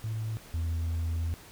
sine tone pair in turn, 110 / 82.67 Hz, A2 / E2, 0 / +6 cents, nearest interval perfect fourth, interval 494 cents, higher first, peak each -29 / -25 dBFS, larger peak second, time 0.04-0.37 / 0.54-1.34 s, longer second, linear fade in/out 0 ms, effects tanh soft clip ceiling -27 dBFS + pink hiss -51 dBFS RMS until 1.51 s

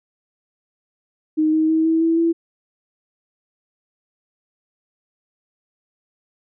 sine tone with pitch steps, 310.8 / 315.1 / 319.5 / 324 / 328.5 / 333.1 Hz, D#4 / D#4 / D#4 / E4 / E4 / E4, -2 / +22 / +46 / -30 / -6 / +18 cents, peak -14 dBFS, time 1.37-2.33 s, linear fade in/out 20 ms, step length 160 ms, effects none

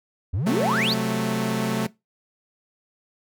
triangle exponential sweep, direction up, 77.3 to 4966 Hz, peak -20 dBFS, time 0.33-0.94 s, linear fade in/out 10 ms
sawtooth chord, F# diminished, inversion second, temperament equal, 130.81 / 185 / 220 Hz, C3 / F#3 / A3, 0 / 0 / 0 cents, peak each -25 / -24 / -21 dBFS, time 0.46-1.87 s, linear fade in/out 10 ms
effects noise-tail reverb RT60 0.2 s tail -20 dB re dry

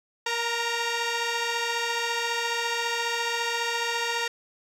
10% pulse tone pair together, 469.8 / 925 Hz, A#4 / A#5, +13 / -14 cents, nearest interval octave, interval 1173 cents, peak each -20 dBFS, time 0.26-4.28 s, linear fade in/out 5 ms, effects low-pass 8000 Hz 12 dB/octave + 9-bit

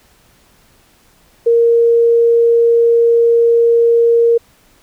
sine tone, 466.2 Hz, A#4, in tune, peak -7 dBFS, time 1.46-4.38 s, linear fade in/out 10 ms, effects pink hiss -51 dBFS RMS until 4.82 s

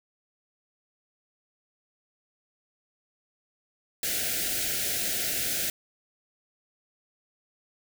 white band-stop noise, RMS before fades -29 dBFS, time 4.03-5.7 s, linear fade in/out 2 ms, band 760 to 1400 Hz, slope 96 dB/octave, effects none

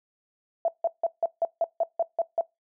sine tone bursts, 668 Hz, E5, 23 cents sharp, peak -20 dBFS, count 10, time 0.65-2.41 s, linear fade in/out 2 ms, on 32 ms, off 160 ms, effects noise-tail reverb RT60 0.2 s tail -23 dB re dry

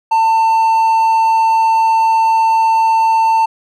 triangle tone, 896 Hz, A5, 31 cents sharp, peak -7 dBFS, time 0.11-3.46 s, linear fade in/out 10 ms, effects none

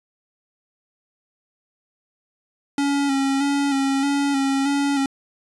square tone with vibrato, 277.2 Hz, C#4, in tune, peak -19 dBFS, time 2.78-5.06 s, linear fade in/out 2 ms, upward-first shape square, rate 1.6 Hz, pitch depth 30 cents each way, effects resampled to 24000 Hz

